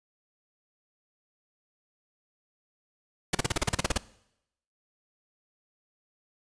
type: noise bursts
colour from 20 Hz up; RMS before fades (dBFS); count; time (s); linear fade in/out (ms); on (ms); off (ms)
pink; -24; 12; 3.33-3.977; 5; 20; 37
effects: noise-tail reverb RT60 0.8 s tail -20 dB re dry + resampled to 22050 Hz